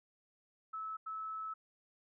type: tone bursts at uneven times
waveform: sine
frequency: 1302 Hz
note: E6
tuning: 22 cents flat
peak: -39 dBFS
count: 2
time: 0.73-0.97 / 1.06-1.54 s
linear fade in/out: 10 ms
effects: none